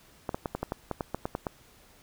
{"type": "clicks", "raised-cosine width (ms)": 1, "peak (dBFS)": -16, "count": 12, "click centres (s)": [0.292, 0.345, 0.458, 0.55, 0.63, 0.721, 0.913, 1.008, 1.146, 1.255, 1.351, 1.468], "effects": ["pink hiss -58 dBFS RMS until 2.02 s"]}